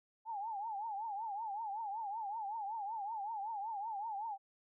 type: tone with vibrato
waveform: sine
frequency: 850 Hz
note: G#5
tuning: 40 cents sharp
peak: -38 dBFS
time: 0.25-4.38 s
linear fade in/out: 50 ms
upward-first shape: triangle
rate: 5.3 Hz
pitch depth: 170 cents each way
effects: none